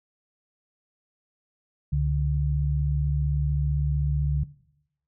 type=tone pair together; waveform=sine; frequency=68.79 / 144.5 Hz; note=C#2 / D3; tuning=-13 / -28 cents; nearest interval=octave + minor second; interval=1285 cents; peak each=-25 / -23 dBFS; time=1.92-4.44 s; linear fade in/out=10 ms; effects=noise-tail reverb RT60 0.8 s tail -18 dB re dry